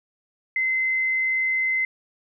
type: tone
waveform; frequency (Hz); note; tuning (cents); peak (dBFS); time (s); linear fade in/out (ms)
sine; 2059; C7; -28; -20; 0.56-1.85; 2
effects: none